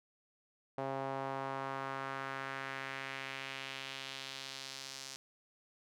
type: tone with band-pass filter sweep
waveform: sawtooth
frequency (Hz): 135.1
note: C#3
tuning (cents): -44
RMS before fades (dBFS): -42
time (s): 0.78-5.16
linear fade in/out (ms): 0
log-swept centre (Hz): 690 to 5700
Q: 1.6
effects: none